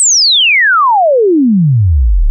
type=exponential sweep; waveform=sine; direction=down; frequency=8400 to 32.7 Hz; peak=-5 dBFS; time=0-2.3 s; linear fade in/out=0 ms; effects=none